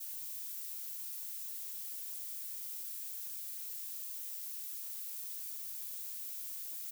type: noise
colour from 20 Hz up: violet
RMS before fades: -43 dBFS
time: 0-6.91 s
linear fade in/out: 10 ms
effects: none